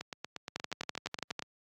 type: two click trains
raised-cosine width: 0.2 ms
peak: -17 / -21 dBFS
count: 11 / 13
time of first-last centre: 0.56-1.393 / 0.01-1.423 s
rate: 12 / 8.49 Hz
effects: high-pass 100 Hz 12 dB/octave + AAC 64 kbps